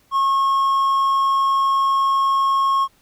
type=tone; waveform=triangle; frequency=1088 Hz; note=C#6; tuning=33 cents flat; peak=-13 dBFS; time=0.11-2.88 s; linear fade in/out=50 ms; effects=pink hiss -58 dBFS RMS until 3.01 s